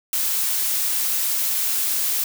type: noise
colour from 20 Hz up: blue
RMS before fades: -22 dBFS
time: 0.13-2.24 s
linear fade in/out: 2 ms
effects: none